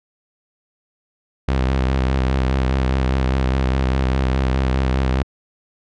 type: tone with vibrato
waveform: sawtooth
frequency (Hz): 65.4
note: C2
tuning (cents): 0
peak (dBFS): -12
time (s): 1.48-5.23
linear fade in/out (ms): 5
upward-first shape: sine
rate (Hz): 4.9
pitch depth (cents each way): 44
effects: low-pass 4000 Hz 12 dB/octave